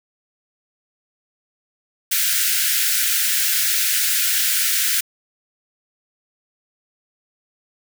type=high-pass noise; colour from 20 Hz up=white; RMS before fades=-19 dBFS; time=2.11-5.01 s; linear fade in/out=10 ms; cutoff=1400 Hz; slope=96 dB/octave; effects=none